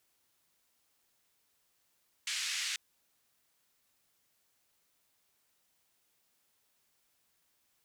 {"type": "band-pass noise", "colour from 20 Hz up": "pink", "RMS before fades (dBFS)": -36, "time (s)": [2.27, 2.76], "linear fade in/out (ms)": 2, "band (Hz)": [1900, 8100], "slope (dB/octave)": 24, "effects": ["white hiss -75 dBFS RMS until 7.84 s"]}